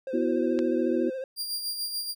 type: tone with vibrato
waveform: triangle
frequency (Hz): 523.3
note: C5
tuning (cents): 0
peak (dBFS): -29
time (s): 0.07-1.24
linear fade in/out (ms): 2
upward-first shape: sine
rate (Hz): 14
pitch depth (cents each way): 39
type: chord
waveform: sine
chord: B suspended fourth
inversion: none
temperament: equal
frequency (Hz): 246.9 / 329.6 / 370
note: B3 / E4 / F#4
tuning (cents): 0 / 0 / 0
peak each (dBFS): -28 / -27 / -28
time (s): 0.13-1.1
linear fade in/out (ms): 10
type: click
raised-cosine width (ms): 0.2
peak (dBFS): -19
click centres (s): 0.59
type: tone with tremolo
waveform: sawtooth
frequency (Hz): 4778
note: D8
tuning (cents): +29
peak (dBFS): -25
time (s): 1.36-2.15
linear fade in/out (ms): 50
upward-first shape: sine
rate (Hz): 6.9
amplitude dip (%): 50
effects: none